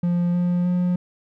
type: tone with pitch steps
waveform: triangle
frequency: 174.61 / 176.64 / 178.69 Hz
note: F3 / F3 / F3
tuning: 0 / +20 / +40 cents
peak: -16 dBFS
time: 0.03-0.96 s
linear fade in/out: 5 ms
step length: 310 ms
effects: none